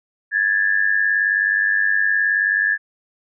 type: tone pair together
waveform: sine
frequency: 1661.2 / 1760.3 Hz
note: G#6 / A6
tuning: 0 / 0 cents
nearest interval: minor second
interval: 100 cents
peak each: -18 dBFS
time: 0.31-2.78 s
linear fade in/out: 50 ms
effects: none